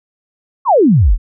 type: exponential sweep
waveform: sine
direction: down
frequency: 1186 to 32.48 Hz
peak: -6 dBFS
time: 0.65-1.18 s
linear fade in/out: 50 ms
effects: none